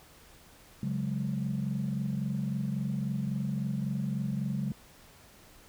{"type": "chord", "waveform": "sine", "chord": "C# suspended fourth", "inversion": "none", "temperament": "equal with one note detuned", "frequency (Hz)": [138.59, 184.04, 207.7], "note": ["C#3", "F#3", "G#3"], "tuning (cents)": [0, -9, 0], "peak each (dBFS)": [-32, -34, -33], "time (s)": [0.83, 4.72], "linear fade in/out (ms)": 2, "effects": ["tanh soft clip ceiling -22 dBFS", "pink hiss -56 dBFS RMS until 5.68 s"]}